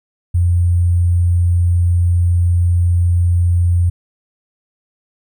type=tone with sample-and-hold; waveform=sine; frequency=87.31 Hz; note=F2; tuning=in tune; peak=-10 dBFS; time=0.34-3.9 s; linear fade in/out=10 ms; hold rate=8820 Hz; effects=none